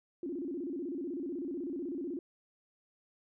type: tone with vibrato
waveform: sine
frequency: 309.4 Hz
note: D#4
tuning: 10 cents flat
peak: -35 dBFS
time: 0.23-2.19 s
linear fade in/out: 2 ms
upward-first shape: square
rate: 16 Hz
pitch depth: 210 cents each way
effects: none